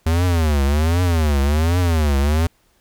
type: tone with vibrato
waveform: square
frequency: 78.7 Hz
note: D#2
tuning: 20 cents sharp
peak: -15 dBFS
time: 0.06-2.47 s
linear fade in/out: 5 ms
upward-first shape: triangle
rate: 1.3 Hz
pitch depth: 260 cents each way
effects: pink hiss -60 dBFS RMS until 2.8 s